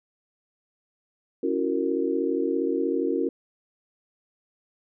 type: chord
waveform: sine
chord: F# dominant seventh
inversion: second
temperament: just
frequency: 277.5 / 333 / 370 / 462.5 Hz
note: C#4 / E4 / F#4 / A#4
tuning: +2 / +18 / 0 / -14 cents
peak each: -28 dBFS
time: 1.43-3.29 s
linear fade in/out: 5 ms
effects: none